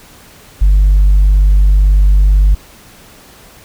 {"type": "tone with tanh clipping", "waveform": "triangle", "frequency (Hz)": 49, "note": "G1", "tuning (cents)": 0, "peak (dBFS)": -5, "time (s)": [0.61, 2.55], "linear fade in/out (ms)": 10, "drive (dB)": 6, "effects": ["pink hiss -40 dBFS RMS until 3.64 s"]}